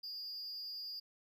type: tone with amplitude modulation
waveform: triangle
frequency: 4820 Hz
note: D8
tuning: 44 cents sharp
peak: -38 dBFS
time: 0.03-1 s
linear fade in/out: 10 ms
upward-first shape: sine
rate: 270 Hz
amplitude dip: 65%
effects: none